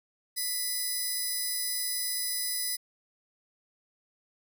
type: tone pair together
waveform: 5% pulse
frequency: 1987 / 5007 Hz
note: B6 / D#8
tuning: +10 / +10 cents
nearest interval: octave + major third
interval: 1600 cents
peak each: -25 dBFS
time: 0.36-2.77 s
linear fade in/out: 20 ms
effects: none